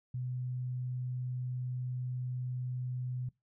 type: tone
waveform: sine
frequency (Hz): 125.8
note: B2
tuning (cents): +32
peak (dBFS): -34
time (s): 0.14-3.29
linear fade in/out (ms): 5
effects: noise-tail reverb RT60 0.2 s tail -22 dB re dry